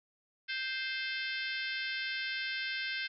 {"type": "harmonic tone with a mistuned harmonic", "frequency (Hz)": 523.3, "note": "C5", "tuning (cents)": 0, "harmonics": [3, 4, 5, 6, 7, 8, 9, 10], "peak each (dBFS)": [-38, -40, -42, -44, -45, -46, -47, -48], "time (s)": [0.48, 3.08], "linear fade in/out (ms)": 20, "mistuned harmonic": 7, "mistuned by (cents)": -48, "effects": []}